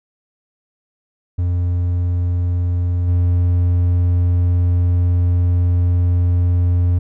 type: tone with level steps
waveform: triangle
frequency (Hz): 88.2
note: F2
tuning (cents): +18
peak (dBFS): -13 / -10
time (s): 1.38-6.99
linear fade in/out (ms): 10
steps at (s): 3.07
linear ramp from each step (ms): 20
effects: none